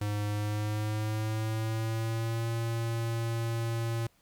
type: tone with pitch glide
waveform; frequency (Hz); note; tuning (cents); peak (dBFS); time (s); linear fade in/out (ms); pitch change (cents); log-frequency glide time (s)
square; 103.83 to 115.21; G#2 to A#2; 0 to -20; -30; 0.01-4.07; 5; +180; 0.27-2.48
effects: pink hiss -67 dBFS RMS until 4.21 s